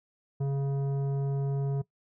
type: tone with tanh clipping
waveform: sine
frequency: 138.59 Hz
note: C#3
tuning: in tune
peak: -28 dBFS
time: 0.4-1.82 s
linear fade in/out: 10 ms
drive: 11 dB
effects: noise-tail reverb RT60 0.1 s tail -19 dB re dry